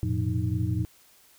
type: tone cluster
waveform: sine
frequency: 89.2 / 113.5 / 125.2 / 176.6 / 311.1 Hz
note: F2 / A#2 / B2 / F3 / D#4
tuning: +37 / -46 / +24 / +20 / 0 cents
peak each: -29 / -27 / -35 / -34 / -34 dBFS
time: 0.03-0.85 s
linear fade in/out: 0 ms
effects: white hiss -58 dBFS RMS until 1.38 s